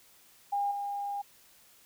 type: tone with level steps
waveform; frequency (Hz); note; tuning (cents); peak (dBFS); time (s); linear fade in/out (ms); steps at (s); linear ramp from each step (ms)
sine; 808; G#5; -48; -27 / -32; 0.52-1.22; 10; 0.71; 5
effects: white hiss -60 dBFS RMS until 1.85 s